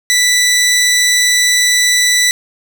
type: tone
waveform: 15% pulse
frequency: 1975.5 Hz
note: B6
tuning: in tune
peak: -3 dBFS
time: 0.1-2.31 s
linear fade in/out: 0 ms
effects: none